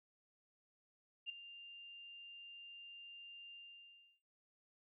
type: tone with ADSR envelope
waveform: sine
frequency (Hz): 2794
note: F7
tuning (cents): 0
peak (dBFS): -38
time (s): 1.26-4.2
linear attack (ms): 35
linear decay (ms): 8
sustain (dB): -14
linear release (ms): 670
effects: noise-tail reverb RT60 0.5 s tail -21 dB re dry